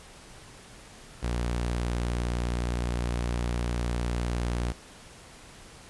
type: tone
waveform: sawtooth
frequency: 59.6 Hz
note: A#1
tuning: 39 cents sharp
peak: -23 dBFS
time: 1.22-4.73 s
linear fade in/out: 20 ms
effects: pink hiss -49 dBFS RMS until 5.89 s + resampled to 24000 Hz